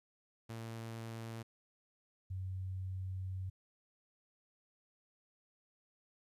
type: tone pair in turn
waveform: sawtooth / sine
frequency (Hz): 113.7 / 93.78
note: A#2 / F#2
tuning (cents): -43 / +24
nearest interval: minor third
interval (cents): 333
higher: first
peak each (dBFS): -39 / -38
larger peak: second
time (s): 0.49-1.43 / 2.3-3.5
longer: second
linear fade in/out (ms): 10
effects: resampled to 32000 Hz + 13-bit